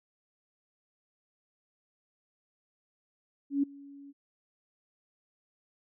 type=tone with ADSR envelope; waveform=sine; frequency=280.8 Hz; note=C#4; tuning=22 cents sharp; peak=-22 dBFS; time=3.5-4.13 s; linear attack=130 ms; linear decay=10 ms; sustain=-24 dB; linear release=33 ms; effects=none